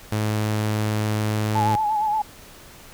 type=tone; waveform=sawtooth; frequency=107 Hz; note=A2; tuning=48 cents flat; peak=-17 dBFS; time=0.12-1.76 s; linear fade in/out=5 ms
type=tone with vibrato; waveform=sine; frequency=853 Hz; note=G#5; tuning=46 cents sharp; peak=-19 dBFS; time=1.55-2.22 s; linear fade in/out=5 ms; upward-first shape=sine; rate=8.6 Hz; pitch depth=54 cents each way
effects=pink hiss -45 dBFS RMS until 2.93 s